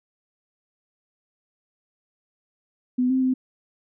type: tone with pitch steps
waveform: sine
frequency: 250.8 / 260.8 / 257.9 Hz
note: B3 / C4 / C4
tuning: +27 / -5 / -25 cents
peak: -18 dBFS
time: 2.98-3.34 s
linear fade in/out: 10 ms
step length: 120 ms
effects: none